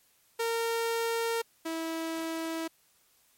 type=tone pair in turn; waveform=sawtooth; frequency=460 / 325.9 Hz; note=A#4 / E4; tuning=-23 / -20 cents; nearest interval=tritone; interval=597 cents; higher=first; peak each=-24 / -28 dBFS; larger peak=first; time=0.39-1.42 / 1.65-2.68 s; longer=neither; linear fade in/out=10 ms; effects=white hiss -66 dBFS RMS until 3.37 s + MP3 64 kbps